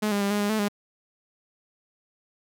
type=tone with pitch steps; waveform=sawtooth; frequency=212.3 / 202.7 / 200.1 / 206.7 / 204.5 / 217.6 / 204.3 Hz; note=G#3 / G#3 / G3 / G#3 / G#3 / A3 / G#3; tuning=+38 / -42 / +36 / -8 / -26 / -19 / -28 cents; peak=-19 dBFS; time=0.02-0.685 s; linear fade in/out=10 ms; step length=95 ms; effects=none